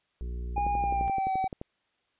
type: harmonic tone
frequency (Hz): 60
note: B1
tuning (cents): -49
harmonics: 1 / 2 / 3 / 4 / 5 / 6 / 7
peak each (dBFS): -32 / -49 / -48 / -55 / -58 / -51 / -53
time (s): 0.21-1.08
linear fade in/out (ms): 0
type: tone with pitch glide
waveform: triangle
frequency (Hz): 817 to 762.3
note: G#5 to G5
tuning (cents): -29 to -49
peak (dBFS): -24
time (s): 0.56-1.48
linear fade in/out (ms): 10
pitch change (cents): -120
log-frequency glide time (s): 0.73-1.33
type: click train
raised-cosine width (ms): 2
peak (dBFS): -23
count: 13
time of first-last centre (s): 0.58-1.614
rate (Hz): 11.6
effects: white hiss -73 dBFS RMS until 2.19 s + resampled to 8000 Hz